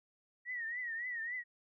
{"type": "tone with vibrato", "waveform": "sine", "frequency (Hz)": 1900, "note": "A#6", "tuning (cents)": 33, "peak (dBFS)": -37, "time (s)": [0.45, 1.44], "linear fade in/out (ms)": 50, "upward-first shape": "triangle", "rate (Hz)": 3.6, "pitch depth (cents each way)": 120, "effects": []}